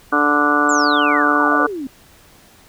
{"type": "harmonic tone", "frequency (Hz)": 146.83, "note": "D3", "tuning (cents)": 0, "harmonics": [2, 3, 4, 5, 6, 7, 8, 9, 10], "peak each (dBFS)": [-19, -25, -25, -24, -27, -26, -17, -26, -18], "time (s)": [0.12, 1.67], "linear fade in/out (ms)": 10}
{"type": "exponential sweep", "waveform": "sine", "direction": "down", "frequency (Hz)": [7590, 251.8], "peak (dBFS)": -23, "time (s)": [0.69, 1.87], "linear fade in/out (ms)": 2}
{"effects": ["pink hiss -48 dBFS RMS until 2.68 s"]}